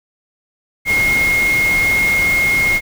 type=tone in noise; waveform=sine; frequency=2148 Hz; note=C7; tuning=45 cents sharp; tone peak=-12 dBFS; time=0.85-2.81 s; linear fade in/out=50 ms; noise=pink; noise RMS=-24 dBFS; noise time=0.85-2.81 s; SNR=+9 dB; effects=none